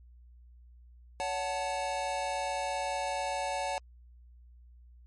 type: chord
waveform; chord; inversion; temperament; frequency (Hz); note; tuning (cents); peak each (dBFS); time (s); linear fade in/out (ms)
square; F# minor; second; equal with one note detuned; 564.7 / 740 / 880; C#5 / F#5 / A5; +32 / 0 / 0; -37 / -36 / -36; 1.2-3.78; 0
effects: added 60 Hz sine -52 dBFS peak until 5.06 s + MP3 48 kbps

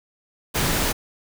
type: noise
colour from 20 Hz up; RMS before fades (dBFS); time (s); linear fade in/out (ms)
pink; -22; 0.54-0.93; 20
effects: none

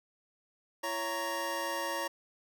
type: tone cluster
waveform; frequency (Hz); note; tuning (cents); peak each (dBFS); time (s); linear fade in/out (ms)
25% pulse; 337.9 / 558 / 930; E4 / C#5 / A#5; +43 / +11 / -4; -38 / -33 / -32; 0.83-2.08; 10
effects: none

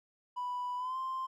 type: tone with pitch glide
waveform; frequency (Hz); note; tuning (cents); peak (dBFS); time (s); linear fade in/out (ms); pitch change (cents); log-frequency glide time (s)
triangle; 987.8 to 1046.5; B5 to C6; 0 to 0; -31; 0.36-1.27; 20; +100; 0.77-0.97
effects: tanh soft clip ceiling -30 dBFS

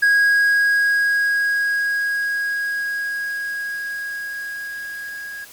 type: tone with level ramp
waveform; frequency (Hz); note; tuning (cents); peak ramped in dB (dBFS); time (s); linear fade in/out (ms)
triangle; 1646; G#6; -16; -10 to -28; 0.02-5.45; 10
effects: white hiss -43 dBFS RMS until 5.52 s + Opus 48 kbps

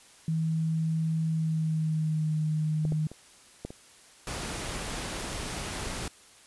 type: tone with pitch glide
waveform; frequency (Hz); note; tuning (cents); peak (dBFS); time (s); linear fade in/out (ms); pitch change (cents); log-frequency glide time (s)
sine; 160.6 to 154.86; E3 to D#3; -45 to -8; -25; 0.28-3.07; 2; -63; 1.27-2.37
type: clicks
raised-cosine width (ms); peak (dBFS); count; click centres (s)
2; -23 / -22 / -29 / -21 / -28 / -29; 6; 2.852 / 2.922 / 3.116 / 3.65 / 3.705 / 4.758
type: noise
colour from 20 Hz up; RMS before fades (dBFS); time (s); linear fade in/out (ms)
pink; -35; 4.27-6.08; 2
effects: white hiss -55 dBFS RMS until 6.46 s + resampled to 24000 Hz

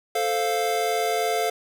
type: chord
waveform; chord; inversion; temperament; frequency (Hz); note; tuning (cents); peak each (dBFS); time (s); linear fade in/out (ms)
square; F major; first; equal; 440 / 523.3 / 698.5; A4 / C5 / F5; 0 / 0 / 0; -27 / -31 / -25; 0.15-1.5; 5
effects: none

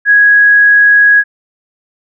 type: tone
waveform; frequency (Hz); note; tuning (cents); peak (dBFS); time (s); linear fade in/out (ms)
sine; 1661.2; G#6; 0; -3; 0.05-1.24; 50
effects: none

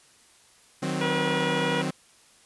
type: chord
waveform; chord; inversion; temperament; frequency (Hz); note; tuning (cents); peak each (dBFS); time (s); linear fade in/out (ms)
sawtooth; C diminished; first; equal with one note detuned; 154.31 / 185 / 261.6; Eb3 / Gb3 / C4; -14 / 0 / 0; -27; 0.82-1.91; 10
type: harmonic tone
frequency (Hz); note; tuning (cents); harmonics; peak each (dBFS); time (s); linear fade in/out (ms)
482.2; B4; -41; 1 / 2 / 3 / 4 / 5 / 6 / 7; -29 / -32 / -34 / -35 / -36 / -37 / -37; 1.01-1.82; 5
effects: white hiss -57 dBFS RMS until 2.45 s + resampled to 24000 Hz

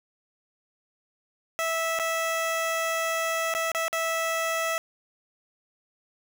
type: tone with dropouts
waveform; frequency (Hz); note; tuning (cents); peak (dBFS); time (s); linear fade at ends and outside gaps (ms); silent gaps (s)
15% pulse; 655; E5; -11; -19; 1.59-4.78; 0; 1.99-1.997 / 3.539-3.549 / 3.717-3.748 / 3.881-3.929
effects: none

